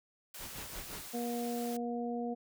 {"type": "high-pass noise", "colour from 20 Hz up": "white", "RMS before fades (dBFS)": -47, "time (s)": [0.34, 1.77], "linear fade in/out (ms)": 5, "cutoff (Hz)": 370, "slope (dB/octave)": 12}
{"type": "noise with tremolo", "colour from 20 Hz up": "pink", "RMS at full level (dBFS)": -44, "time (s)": [0.38, 1.09], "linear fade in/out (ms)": 50, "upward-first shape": "sine", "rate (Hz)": 5.7, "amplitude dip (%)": 80}
{"type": "harmonic tone", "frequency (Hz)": 238.4, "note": "A#3", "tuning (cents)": 39, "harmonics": [1, 2, 3], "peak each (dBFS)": [-36, -39, -41], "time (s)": [1.13, 2.35], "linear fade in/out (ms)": 20}
{"effects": []}